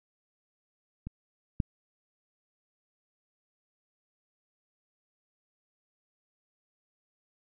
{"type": "clicks", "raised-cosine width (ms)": 5, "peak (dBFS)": [-25, -14], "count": 2, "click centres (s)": [1.07, 1.602], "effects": []}